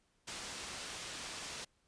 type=low-pass noise; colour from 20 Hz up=white; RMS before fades=-45 dBFS; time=0.27-1.65 s; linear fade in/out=10 ms; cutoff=6500 Hz; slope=12 dB/octave; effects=pink hiss -75 dBFS RMS until 1.87 s + resampled to 22050 Hz